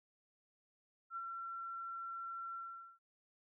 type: tone with ADSR envelope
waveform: sine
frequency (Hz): 1357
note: E6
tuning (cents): +50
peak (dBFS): -39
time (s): 1.1-2.99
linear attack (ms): 64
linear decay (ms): 43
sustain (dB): -3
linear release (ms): 440
effects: none